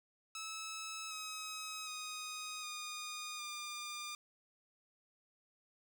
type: tone with pitch steps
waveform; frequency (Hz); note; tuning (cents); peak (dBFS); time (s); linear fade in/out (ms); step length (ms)
10% pulse; 1300 / 1274.7 / 1249.9 / 1225.6 / 1201.8; E6 / D#6 / D#6 / D#6 / D6; -24 / +41 / +7 / -27 / +40; -34; 0.35-4.15; 2; 760
effects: none